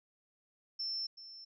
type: tone with echo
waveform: sine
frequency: 5350 Hz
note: E8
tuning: 25 cents sharp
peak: -35 dBFS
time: 0.79-1.07 s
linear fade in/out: 10 ms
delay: 380 ms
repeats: 1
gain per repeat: -13 dB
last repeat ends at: 1.45 s
effects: none